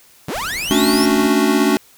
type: linear sweep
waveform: sawtooth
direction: up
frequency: 91.5 to 5588 Hz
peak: -18 dBFS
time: 0.28-1.06 s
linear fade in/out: 5 ms
type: noise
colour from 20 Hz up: pink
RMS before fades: -34 dBFS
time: 0.34-1.27 s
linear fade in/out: 5 ms
type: chord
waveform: square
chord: D major seventh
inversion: second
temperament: equal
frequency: 220 / 277.2 / 293.7 / 370 Hz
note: A3 / C#4 / D4 / F#4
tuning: 0 / 0 / 0 / 0 cents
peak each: -19 dBFS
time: 0.71-1.77 s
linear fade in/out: 0 ms
effects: white hiss -49 dBFS RMS until 1.97 s